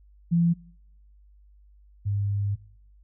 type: tone pair in turn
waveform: sine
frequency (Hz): 170 / 101.08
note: F3 / G#2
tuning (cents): -46 / -46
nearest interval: major sixth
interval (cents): 900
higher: first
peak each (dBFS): -18 / -23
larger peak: first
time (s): 0.31-0.54 / 2.05-2.56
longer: second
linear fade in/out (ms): 20
effects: noise-tail reverb RT60 0.7 s tail -24 dB re dry + added 50 Hz sine -52 dBFS peak until 3.03 s